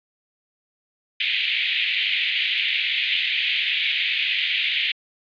pink band-pass noise, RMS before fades -23 dBFS, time 1.2-4.92 s, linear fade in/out 5 ms, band 2100 to 3600 Hz, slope 48 dB/octave, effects resampled to 11025 Hz

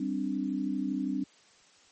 sine chord, G suspended fourth, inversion none, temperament just, 196 / 261.3 / 294 Hz, G3 / C4 / D4, 0 / -2 / +2 cents, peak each -34 / -32 / -33 dBFS, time 0-1.24 s, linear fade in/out 5 ms, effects white hiss -60 dBFS RMS until 1.91 s + MP3 32 kbps

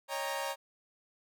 sawtooth chord, Eb dominant seventh, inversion third, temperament equal with one note detuned, 554.4 / 622.3 / 798.2 / 932.3 Hz, Db5 / Eb5 / G5 / Bb5, 0 / 0 / +31 / 0 cents, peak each -34 / -39 / -38 / -34 dBFS, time 0.08-0.56 s, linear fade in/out 50 ms, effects none

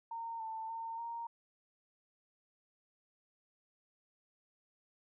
sine tone with pitch steps, 918 / 890 / 910 / 930 Hz, A#5 / A5 / A#5 / A#5, -27 / +20 / -42 / -4 cents, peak -39 dBFS, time 0.11-1.27 s, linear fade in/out 5 ms, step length 290 ms, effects none

